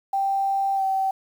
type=tone with pitch glide; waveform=sine; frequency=784 to 770.5 Hz; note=G5 to G5; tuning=0 to -30 cents; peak=-20 dBFS; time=0.13-1.11 s; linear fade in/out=5 ms; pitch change=-30 cents; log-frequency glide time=0.75-0.83 s; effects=8-bit